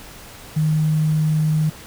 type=tone with quantisation; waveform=sine; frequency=155.1 Hz; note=D#3; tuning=5 cents flat; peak=-15 dBFS; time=0.56-1.7 s; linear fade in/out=10 ms; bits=7; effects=pink hiss -40 dBFS RMS until 1.86 s